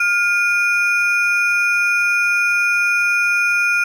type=ring-modulated tone; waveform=triangle; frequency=1927 Hz; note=B6; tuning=43 cents flat; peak=-9 dBFS; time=0-3.84 s; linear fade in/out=5 ms; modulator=515 Hz; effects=none